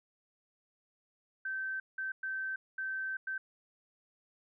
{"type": "tone bursts at uneven times", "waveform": "sine", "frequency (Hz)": 1548, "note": "G6", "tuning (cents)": -22, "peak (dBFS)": -34, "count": 5, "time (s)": [[1.45, 1.8], [1.98, 2.12], [2.23, 2.56], [2.78, 3.17], [3.27, 3.38]], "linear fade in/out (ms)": 5, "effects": []}